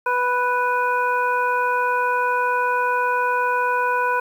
harmonic tone, 493.9 Hz, B4, in tune, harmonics 1 / 2 / 3 / 5, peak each -25 / -20 / -23 / -32 dBFS, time 0.06-4.2 s, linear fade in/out 5 ms, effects 8-bit

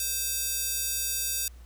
square tone with high-pass filter, 522 Hz, C5, 4 cents flat, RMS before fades -30 dBFS, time 0-1.48 s, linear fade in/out 2 ms, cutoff 6500 Hz, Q 0.79, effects added 60 Hz sine -45 dBFS peak until 1.65 s + pink hiss -60 dBFS RMS until 1.65 s

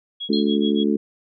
sine tone with tremolo, 3322 Hz, G#7, in tune, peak -26 dBFS, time 0.2-0.84 s, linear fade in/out 10 ms, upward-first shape sine, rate 7 Hz, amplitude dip 100%
harmonic tone, 72.2 Hz, D2, 29 cents flat, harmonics 3 / 4 / 5 / 6, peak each -20 / -22 / -24 / -26 dBFS, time 0.29-0.97 s, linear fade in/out 10 ms
sine tone with exponential decay, 4186 Hz, C8, in tune, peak -22 dBFS, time 0.33-0.54 s, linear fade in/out 2 ms, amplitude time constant 45 ms
effects none

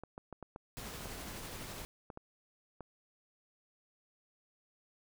clicks, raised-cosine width 1 ms, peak -31 dBFS, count 10, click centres 0.036 / 0.179 / 0.327 / 0.427 / 0.561 / 1.008 / 1.057 / 2.102 / 2.174 / 2.807 s
pink noise with tremolo, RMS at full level -44 dBFS, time 0.77-1.85 s, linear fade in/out 0 ms, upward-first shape triangle, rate 12 Hz, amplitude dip 25%
effects none

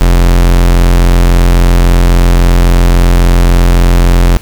45% pulse tone, 43.65 Hz, F1, in tune, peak -3 dBFS, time 0.01-4.37 s, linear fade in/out 0 ms, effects pink hiss -34 dBFS RMS until 4.41 s

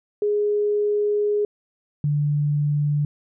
sine tone pair in turn, 415.3 / 146.83 Hz, G#4 / D3, 0 / 0 cents, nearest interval octave + tritone, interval 1800 cents, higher first, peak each -18 dBFS, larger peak neither, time 0.22-1.45 / 2.04-3.05 s, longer first, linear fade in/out 2 ms, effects none

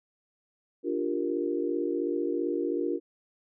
sine chord, G minor seventh, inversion second, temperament equal, 293.7 / 349.2 / 392 / 466.2 Hz, D4 / F4 / G4 / Bb4, 0 / 0 / 0 / 0 cents, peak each -32 / -30 / -35 / -33 dBFS, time 0.83-3 s, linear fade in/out 50 ms, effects none

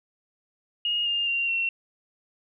sine tone with pitch steps, 2862 / 2814 / 2768 / 2722 Hz, F7 / F7 / F7 / F7, +42 / +12 / -16 / -45 cents, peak -23 dBFS, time 0.85-1.69 s, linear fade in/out 2 ms, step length 210 ms, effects none

